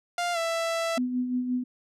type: tone with pitch glide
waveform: sawtooth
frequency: 700 to 663.4 Hz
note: F5 to E5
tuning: +4 to +11 cents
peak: -22 dBFS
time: 0.18-0.98 s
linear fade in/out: 2 ms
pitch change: -93 cents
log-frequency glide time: 0.33-0.38 s
type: tone with tremolo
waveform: sine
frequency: 250 Hz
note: B3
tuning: 21 cents sharp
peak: -23 dBFS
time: 0.97-1.64 s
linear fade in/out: 10 ms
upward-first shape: sine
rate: 5.7 Hz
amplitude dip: 50%
effects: low-pass 9000 Hz 12 dB/octave